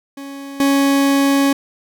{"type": "tone with level steps", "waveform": "40% pulse", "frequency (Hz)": 277.2, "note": "C#4", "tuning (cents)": 0, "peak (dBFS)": [-28, -11], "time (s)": [0.17, 1.53], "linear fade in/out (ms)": 5, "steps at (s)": 0.6, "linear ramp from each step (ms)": 2, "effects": []}